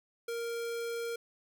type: tone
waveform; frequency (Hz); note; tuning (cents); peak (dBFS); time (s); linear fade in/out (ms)
square; 466.2; A#4; 0; -35; 0.28-1.16; 5
effects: none